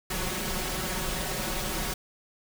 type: noise with comb filter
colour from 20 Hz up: pink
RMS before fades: -31 dBFS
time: 0.1-1.94 s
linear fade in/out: 5 ms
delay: 5.4 ms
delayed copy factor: +1
effects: none